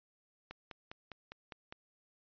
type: click train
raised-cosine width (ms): 0.3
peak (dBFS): -29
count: 7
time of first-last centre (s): 0.51-1.725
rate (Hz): 4.94
effects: resampled to 11025 Hz